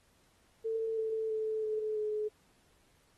sine tone with pitch steps, 447.7 / 442 / 436.5 / 431 / 425.5 Hz, A4 / A4 / A4 / A4 / G#4, +30 / +8 / -14 / -36 / +42 cents, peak -31 dBFS, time 0.64-2.29 s, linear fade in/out 20 ms, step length 330 ms, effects pink hiss -69 dBFS RMS until 3.17 s + AAC 32 kbps

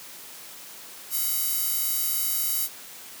square tone with high-pass filter, 429.2 Hz, A4, 43 cents flat, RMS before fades -26 dBFS, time 1.1-2.69 s, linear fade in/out 50 ms, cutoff 11000 Hz, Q 0.52, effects white hiss -43 dBFS RMS until 3.2 s + high-pass 150 Hz 12 dB/octave

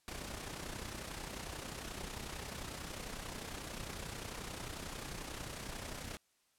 pink noise with amplitude modulation, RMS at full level -42 dBFS, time 0.08-6.17 s, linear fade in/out 0 ms, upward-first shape sine, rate 31.2 Hz, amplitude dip 55%, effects white hiss -75 dBFS RMS until 6.58 s + low-pass 11000 Hz 12 dB/octave

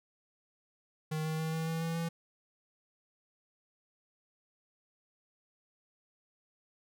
square tone with pitch steps, 156.1 / 157.82 / 159.56 / 161.33 / 163.11 / 164.91 / 166.73 Hz, D#3 / D#3 / D#3 / E3 / E3 / E3 / E3, +6 / +25 / +44 / -37 / -18 / +1 / +20 cents, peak -33 dBFS, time 1.11-2.09 s, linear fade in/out 10 ms, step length 140 ms, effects none

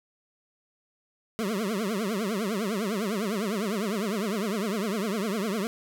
25% pulse tone with vibrato, 207.7 Hz, G#3, in tune, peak -23 dBFS, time 1.39-5.67 s, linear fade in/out 0 ms, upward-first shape triangle, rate 9.9 Hz, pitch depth 240 cents each way, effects none

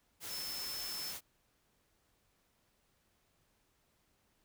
sine tone in noise, 5274 Hz, E8, in tune, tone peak -41 dBFS, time 0.28-1.14 s, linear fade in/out 50 ms, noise white, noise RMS -44 dBFS, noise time 0.2-1.21 s, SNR 0 dB, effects pink hiss -75 dBFS RMS until 4.44 s

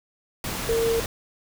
sine tone in noise, 457.7 Hz, A#4, 32 cents flat, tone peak -20 dBFS, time 0.69-1 s, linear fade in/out 2 ms, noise pink, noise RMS -30 dBFS, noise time 0.44-1.06 s, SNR +7 dB, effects none

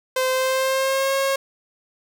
sawtooth tone with pitch glide, 517 to 543.6 Hz, C5 to C#5, -21 to -34 cents, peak -15 dBFS, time 0.16-1.36 s, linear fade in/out 5 ms, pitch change +87 cents, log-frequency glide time 0.31-1.15 s, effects none

